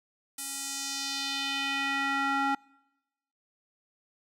square tone with band-pass filter sweep, 275.4 Hz, C#4, 11 cents flat, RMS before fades -31 dBFS, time 0.38-2.55 s, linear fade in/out 5 ms, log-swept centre 10000 to 1100 Hz, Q 1.7, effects noise-tail reverb RT60 1.0 s tail -26 dB re dry

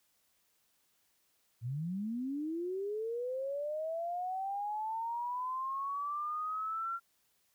sine linear sweep, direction up, 110 to 1377 Hz, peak -34 dBFS, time 1.61-7 s, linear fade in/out 50 ms, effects white hiss -74 dBFS RMS until 7.54 s

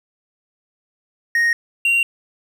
triangle tone pair in turn, 1864 / 2759 Hz, A#6 / F7, -1 / -22 cents, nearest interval perfect fifth, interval 679 cents, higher second, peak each -12 dBFS, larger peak neither, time 1.35-1.53 / 1.85-2.03 s, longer neither, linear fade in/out 2 ms, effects none

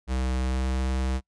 square tone with pitch glide, 64.2 to 65.06 Hz, C2 to C2, -32 to -9 cents, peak -25 dBFS, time 0.07-1.21 s, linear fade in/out 50 ms, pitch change +23 cents, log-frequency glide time 0.37-0.89 s, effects noise-tail reverb RT60 0.1 s tail -24 dB re dry + resampled to 22050 Hz

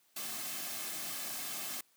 white noise with comb filter, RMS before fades -40 dBFS, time 0.16-1.81 s, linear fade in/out 5 ms, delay 2.1 ms, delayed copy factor -0.55, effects white hiss -70 dBFS RMS until 1.96 s + high-pass 150 Hz 12 dB/octave

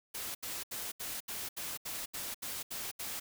white noise bursts, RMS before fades -40 dBFS, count 11, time 0.14-3.2 s, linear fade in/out 10 ms, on 210 ms, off 75 ms, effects none

